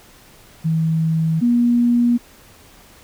sine tone pair in turn, 161 / 239.6 Hz, E3 / A#3, -41 / +48 cents, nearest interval perfect fifth, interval 689 cents, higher second, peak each -15 / -12 dBFS, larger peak second, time 0.64-1.41 / 1.41-2.18 s, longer neither, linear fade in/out 20 ms, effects pink hiss -47 dBFS RMS until 3.03 s

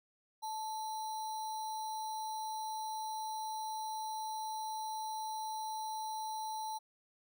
sine tone with sample-and-hold, 872 Hz, A5, 16 cents flat, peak -37 dBFS, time 0.42-6.79 s, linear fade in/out 20 ms, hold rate 4900 Hz, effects none

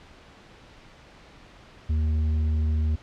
sine tone with tanh clipping, 77.78 Hz, D#2, in tune, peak -22 dBFS, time 1.89-2.96 s, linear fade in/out 10 ms, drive 6 dB, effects pink hiss -50 dBFS RMS until 3.02 s + low-pass 4000 Hz 12 dB/octave

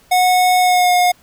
square tone with pitch glide, 731 to 718.4 Hz, F#5 to F5, -21 to +49 cents, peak -11 dBFS, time 0.11-1.12 s, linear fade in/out 10 ms, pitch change -30 cents, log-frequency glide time 0.59-0.92 s, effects pink hiss -51 dBFS RMS until 1.22 s

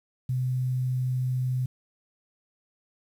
sine tone with quantisation, 127.6 Hz, C3, 43 cents flat, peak -24 dBFS, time 0.29-1.66 s, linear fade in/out 5 ms, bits 9, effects none

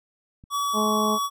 click, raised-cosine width 5 ms, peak -34 dBFS, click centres 0.439 s
square tone with pitch glide, 1139 to 1131.1 Hz, C#6 to C#6, +47 to +35 cents, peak -24 dBFS, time 0.5-1.3 s, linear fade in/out 50 ms, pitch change -12 cents, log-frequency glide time 0.76-0.89 s
harmonic tone, 213.6 Hz, G#3, 49 cents sharp, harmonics 1 / 2 / 3 / 4 / 5, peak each -25 / -28 / -30 / -31 / -32 dBFS, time 0.73-1.19 s, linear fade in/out 50 ms
effects none

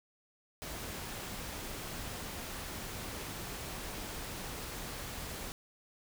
pink noise, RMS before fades -42 dBFS, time 0.62-5.52 s, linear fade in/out 0 ms, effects none

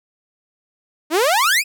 sawtooth exponential sweep, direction up, 293.7 to 2637 Hz, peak -10 dBFS, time 1.1-1.64 s, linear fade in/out 50 ms, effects none

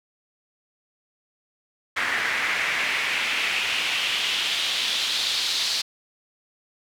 pink noise with band-pass filter sweep, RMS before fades -25 dBFS, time 1.96-5.82 s, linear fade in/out 10 ms, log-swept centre 1800 to 4300 Hz, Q 2.7, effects none

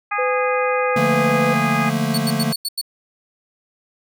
harmonic tone, 411.7 Hz, G#4, 15 cents flat, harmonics 2 / 3 / 4 / 5 / 6, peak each -25 / -23 / -28 / -28 / -28 dBFS, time 0.11-1.9 s, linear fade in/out 10 ms
sine tone with pitch glide, 505 to 500.6 Hz, B4 to B4, +39 to +23 cents, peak -19 dBFS, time 0.18-1.54 s, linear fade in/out 10 ms, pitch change -16 cents, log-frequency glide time 0.81-1.17 s
square chord, Bb major seventh, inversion first, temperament equal, 146.83 / 174.61 / 220 / 233.1 Hz, D3 / F3 / A3 / Bb3, 0 / 0 / 0 / 0 cents, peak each -24 / -27 / -23 / -25 dBFS, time 0.96-2.53 s, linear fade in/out 5 ms
sawtooth tone bursts, 4435 Hz, C#8, in tune, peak -18 dBFS, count 6, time 2.14-2.814 s, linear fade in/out 5 ms, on 39 ms, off 88 ms
effects none

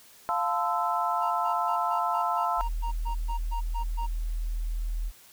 sine chord, F major seventh, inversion none, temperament equal with one note detuned, 698.5 / 880 / 1026.7 / 1318.5 Hz, F5 / A5 / C6 / E6, 0 / 0 / -33 / 0 cents, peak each -30 dBFS, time 0.29-2.61 s, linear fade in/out 0 ms
triangle tone bursts, 932.3 Hz, A#5, in tune, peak -30 dBFS, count 13, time 1.21-4.07 s, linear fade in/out 20 ms, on 100 ms, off 130 ms
sine tone, 40.06 Hz, E1, 49 cents flat, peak -27 dBFS, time 2.57-5.12 s, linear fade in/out 50 ms
effects white hiss -54 dBFS RMS until 5.32 s

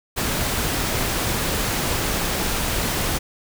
pink noise, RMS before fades -23 dBFS, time 0.16-3.19 s, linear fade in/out 20 ms, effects none

